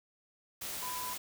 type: tone in noise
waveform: sine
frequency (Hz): 999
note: B5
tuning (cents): +20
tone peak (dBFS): -39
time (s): 0.82-1.14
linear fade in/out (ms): 10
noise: white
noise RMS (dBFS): -40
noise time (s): 0.61-1.18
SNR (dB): -2
effects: none